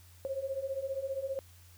sine beating tone pair, 529 / 544 Hz, C5 / C#5, +19 / -33 cents, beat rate 15 Hz, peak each -38 / -35 dBFS, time 0.25-1.39 s, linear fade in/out 0 ms, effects added 88 Hz sine -55 dBFS peak until 1.77 s + white hiss -61 dBFS RMS until 1.77 s

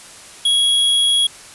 square tone, 3322 Hz, G#7, in tune, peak -13 dBFS, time 0.45-1.27 s, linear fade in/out 5 ms, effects white hiss -39 dBFS RMS until 1.54 s + resampled to 24000 Hz

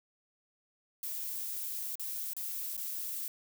violet noise with dropouts, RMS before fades -38 dBFS, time 1.03-3.28 s, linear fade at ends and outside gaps 1 ms, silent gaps 1.955-1.996 / 2.334-2.366 / 2.767-2.777 s, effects none

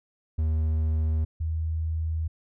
triangle / sine tone pair in turn, 78.6 / 80.16 Hz, D#2 / E2, +18 / -48 cents, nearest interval unison, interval 34 cents, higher second, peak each -20 / -25 dBFS, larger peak first, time 0.38-1.25 / 1.4-2.28 s, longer second, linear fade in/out 10 ms, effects none

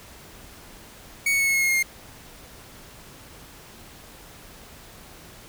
45% pulse tone with pitch steps, 2231 / 2216 / 2200 / 2185 / 2170 / 2155 / 2140 / 2125 Hz, C#7 / C#7 / C#7 / C#7 / C#7 / C#7 / C7 / C7, +11 / -1 / -14 / -26 / -37 / -49 / +38 / +26 cents, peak -19 dBFS, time 1.26-1.828 s, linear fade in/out 5 ms, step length 71 ms, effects pink hiss -46 dBFS RMS until 5.48 s

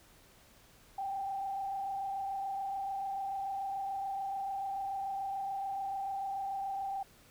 sine tone with frequency modulation, 784 Hz, G5, in tune, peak -34 dBFS, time 0.98-7.03 s, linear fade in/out 5 ms, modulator 26.9 Hz, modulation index 0.66, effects pink hiss -61 dBFS RMS until 7.3 s

